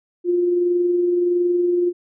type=tone with amplitude modulation; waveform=sine; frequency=352.3 Hz; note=F4; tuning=15 cents sharp; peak=-14 dBFS; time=0.24-1.93 s; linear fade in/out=50 ms; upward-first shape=sine; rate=21.5 Hz; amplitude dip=30%; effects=none